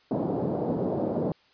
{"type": "band-pass noise", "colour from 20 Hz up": "pink", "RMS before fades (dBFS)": -28, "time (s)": [0.11, 1.32], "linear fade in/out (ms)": 2, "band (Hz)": [140, 690], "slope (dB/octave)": 24, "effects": ["white hiss -61 dBFS RMS until 1.53 s", "resampled to 11025 Hz"]}